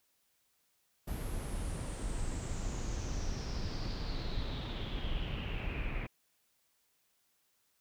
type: noise with low-pass filter sweep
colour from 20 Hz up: brown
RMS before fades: -37 dBFS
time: 1.07-6.07 s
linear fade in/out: 10 ms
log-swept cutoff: 12000 to 2300 Hz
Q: 6.5
effects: white hiss -75 dBFS RMS until 7.8 s